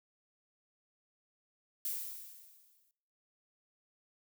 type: noise with exponential decay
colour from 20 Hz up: violet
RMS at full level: -35 dBFS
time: 1.85-2.91 s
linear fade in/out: 1 ms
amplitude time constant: 230 ms
effects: noise-tail reverb RT60 0.9 s tail -23 dB re dry